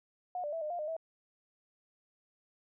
sine tone with pitch steps, 723 / 590 / 657 / 607 / 700 / 609 / 650 Hz, F#5 / D5 / E5 / D#5 / F5 / D#5 / E5, -40 / +8 / -6 / -43 / +4 / -37 / -24 cents, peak -34 dBFS, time 0.35-0.966 s, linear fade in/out 2 ms, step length 88 ms, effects none

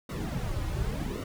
brown noise with flanger, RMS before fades -32 dBFS, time 0.09-1.24 s, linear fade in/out 5 ms, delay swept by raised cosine 1.2 to 4.5 ms, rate 0.89 Hz, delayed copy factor -0.75, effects none

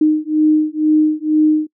sine beating tone pair, 306.8 / 308.9 Hz, D#4 / D#4, -24 / -12 cents, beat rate 2.1 Hz, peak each -14 dBFS, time 0.01-1.67 s, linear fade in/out 5 ms, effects noise-tail reverb RT60 0.1 s tail -26 dB re dry

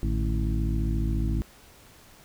harmonic tone with a mistuned harmonic, 54.5 Hz, A1, 16 cents flat, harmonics 1 / 2 / 3 / 4 / 5 / 6, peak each -25 / -31 / -33 / -34 / -38 / -36 dBFS, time 0.03-1.42 s, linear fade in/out 0 ms, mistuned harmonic 3, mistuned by -150 cents, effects pink hiss -53 dBFS RMS until 2.24 s

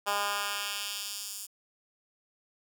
10% pulse tone with high-pass filter sweep, 203.3 Hz, G#3, 37 cents flat, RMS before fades -34 dBFS, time 0.06-1.47 s, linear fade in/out 20 ms, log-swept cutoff 810 to 7800 Hz, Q 1, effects none

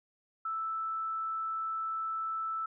sine tone, 1318.5 Hz, E6, in tune, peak -32 dBFS, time 0.45-2.66 s, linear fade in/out 5 ms, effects none

